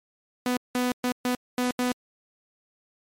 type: tone bursts at uneven times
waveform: sawtooth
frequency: 248.6 Hz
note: B3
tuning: 12 cents sharp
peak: -19 dBFS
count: 6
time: 0.46-0.57 / 0.75-0.92 / 1.04-1.12 / 1.25-1.35 / 1.58-1.71 / 1.79-1.92 s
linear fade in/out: 2 ms
effects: MP3 64 kbps